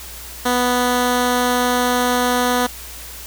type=tone; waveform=10% pulse; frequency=246.9 Hz; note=B3; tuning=in tune; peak=-7 dBFS; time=0.45-2.67 s; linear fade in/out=10 ms; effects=added 60 Hz sine -38 dBFS peak until 3.26 s + white hiss -35 dBFS RMS until 3.26 s